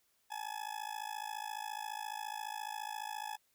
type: tone with amplitude modulation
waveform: 40% pulse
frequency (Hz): 851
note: G#5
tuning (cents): +42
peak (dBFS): -35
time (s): 0.3-3.37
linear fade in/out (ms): 20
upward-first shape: sine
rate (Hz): 54.5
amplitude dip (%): 95
effects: white hiss -75 dBFS RMS until 3.54 s